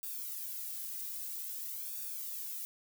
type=noise with flanger; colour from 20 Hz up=violet; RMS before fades=-41 dBFS; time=0.03-2.65 s; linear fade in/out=0 ms; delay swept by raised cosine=0.97 to 2.27 ms; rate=0.51 Hz; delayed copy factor=-1; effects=none